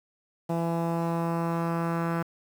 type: tone with low-pass filter sweep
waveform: sawtooth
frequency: 167.5 Hz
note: E3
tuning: 28 cents sharp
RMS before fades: -28 dBFS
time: 0.49-2.23 s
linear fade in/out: 10 ms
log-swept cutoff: 790 to 1400 Hz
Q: 2.2
effects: 8-bit